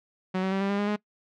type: tone with pitch steps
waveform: sawtooth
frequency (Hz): 186.3 / 189.89 / 193.54 / 197.26 / 201.1 / 204.9 / 208.9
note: F#3 / F#3 / G3 / G3 / G3 / G#3 / G#3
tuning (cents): +12 / +45 / -22 / +11 / +44 / -23 / +10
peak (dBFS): -21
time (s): 0.34-0.963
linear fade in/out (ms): 10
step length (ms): 89
effects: noise-tail reverb RT60 0.1 s tail -22 dB re dry + low-pass 3000 Hz 12 dB/octave